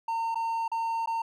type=tone with dropouts; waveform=triangle; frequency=912 Hz; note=A#5; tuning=38 cents flat; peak=-25 dBFS; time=0.08-1.22 s; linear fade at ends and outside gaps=5 ms; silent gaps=0.346-0.355 / 0.68-0.716 / 1.06-1.073 s; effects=none